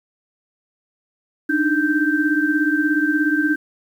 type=tone cluster; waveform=sine; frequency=294.1 / 310.9 / 1563 Hz; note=D4 / D#4 / G6; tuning=+3 / -1 / -6 cents; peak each=-20 dBFS; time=1.49-3.56 s; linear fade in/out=10 ms; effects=8-bit